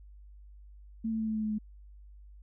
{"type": "tone with pitch steps", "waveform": "sine", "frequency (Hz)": [223.7, 221.9, 220.1, 218.3, 216.6, 214.8, 213.1], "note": ["A3", "A3", "A3", "A3", "A3", "A3", "G#3"], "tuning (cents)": [29, 15, 1, -13, -27, -41, 45], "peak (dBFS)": -29, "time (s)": [1.04, 1.586], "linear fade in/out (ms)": 10, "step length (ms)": 78, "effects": ["added 50 Hz sine -49 dBFS peak until 2.42 s"]}